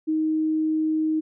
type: tone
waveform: sine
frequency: 313.4 Hz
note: D#4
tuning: 13 cents sharp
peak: -20 dBFS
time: 0.07-1.21 s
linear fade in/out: 20 ms
effects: none